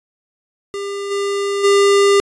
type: tone with level steps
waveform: square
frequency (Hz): 400.3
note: G4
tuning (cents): +36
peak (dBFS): -23 / -18 / -10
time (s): 0.74-2.2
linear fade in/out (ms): 0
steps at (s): 1.1 / 1.63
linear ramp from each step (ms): 20
effects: resampled to 22050 Hz